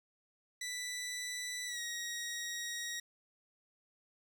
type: tone with pitch glide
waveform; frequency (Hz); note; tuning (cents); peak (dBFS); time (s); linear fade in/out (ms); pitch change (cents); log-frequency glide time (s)
15% pulse; 1978 to 1889.8; B6 to A#6; +2 to +23; -32; 0.61-3; 5; -79; 1.66-1.8
effects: none